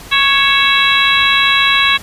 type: harmonic tone with a mistuned harmonic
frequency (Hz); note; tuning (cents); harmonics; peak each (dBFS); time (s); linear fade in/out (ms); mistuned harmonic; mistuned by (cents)
554.4; C#5; 0; 2 / 3 / 4 / 5 / 6 / 7; -16 / -16 / -16 / -16 / -16 / -16; 0.11-1.98; 20; 5; -66
effects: pink hiss -34 dBFS RMS until 2.02 s + resampled to 32000 Hz